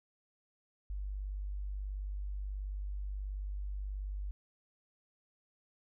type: tone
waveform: sine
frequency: 49.27 Hz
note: G1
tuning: 10 cents sharp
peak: -36 dBFS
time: 0.9-4.31 s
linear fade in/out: 0 ms
effects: none